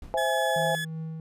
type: noise with exponential decay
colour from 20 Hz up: brown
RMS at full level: -40 dBFS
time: 0.02-0.48 s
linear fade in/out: 2 ms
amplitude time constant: 100 ms
type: chord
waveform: sine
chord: C augmented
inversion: none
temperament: equal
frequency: 523.3 / 659.3 / 830.6 Hz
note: C5 / E5 / G#5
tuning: 0 / 0 / 0 cents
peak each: -28 dBFS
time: 0.14-0.75 s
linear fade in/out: 0 ms
type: tone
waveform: 30% pulse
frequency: 1706 Hz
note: G#6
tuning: 46 cents sharp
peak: -27 dBFS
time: 0.17-0.85 s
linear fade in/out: 10 ms
type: tone with tremolo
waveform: triangle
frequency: 160.3 Hz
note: E3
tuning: 48 cents flat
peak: -29 dBFS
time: 0.56-1.2 s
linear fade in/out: 2 ms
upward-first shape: triangle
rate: 2.8 Hz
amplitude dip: 35%
effects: resampled to 32000 Hz